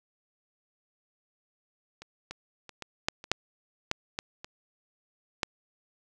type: clicks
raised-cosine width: 0.2 ms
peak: -27 / -21 / -27 / -21 / -8 / -26 / -6 / -10 / -14 / -23 / -9 dBFS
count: 11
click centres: 2.02 / 2.31 / 2.693 / 2.823 / 3.085 / 3.241 / 3.316 / 3.914 / 4.189 / 4.445 / 5.432 s
effects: none